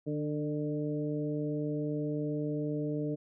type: harmonic tone with a mistuned harmonic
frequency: 150 Hz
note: D3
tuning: 37 cents sharp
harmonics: 1 / 2 / 3 / 4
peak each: -35 / -34 / -37 / -42 dBFS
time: 0.06-3.16 s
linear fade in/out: 20 ms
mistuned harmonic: 2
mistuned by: -22 cents
effects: none